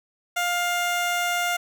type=tone; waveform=15% pulse; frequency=704 Hz; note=F5; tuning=14 cents sharp; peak=-16 dBFS; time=0.36-1.57 s; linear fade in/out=10 ms; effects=none